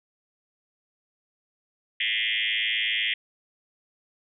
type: tone with frequency modulation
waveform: sine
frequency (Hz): 2637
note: E7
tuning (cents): 0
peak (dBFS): -23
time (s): 2-3.14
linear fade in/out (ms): 5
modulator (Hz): 108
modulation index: 6.9
effects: none